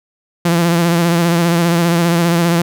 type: tone with vibrato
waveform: sawtooth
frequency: 170.1 Hz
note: F3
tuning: 45 cents flat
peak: -7 dBFS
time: 0.45-2.62 s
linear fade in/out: 5 ms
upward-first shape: sine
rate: 15 Hz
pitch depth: 42 cents each way
effects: none